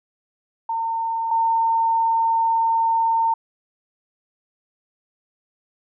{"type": "tone pair in turn", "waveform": "sine", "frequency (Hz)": [909, 909], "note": ["A#5", "A#5"], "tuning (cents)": [-44, -44], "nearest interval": "unison", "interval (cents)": 0, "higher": "neither", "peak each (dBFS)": [-21, -16], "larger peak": "second", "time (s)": [[0.69, 1.31], [1.31, 3.34]], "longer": "second", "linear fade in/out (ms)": 5, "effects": []}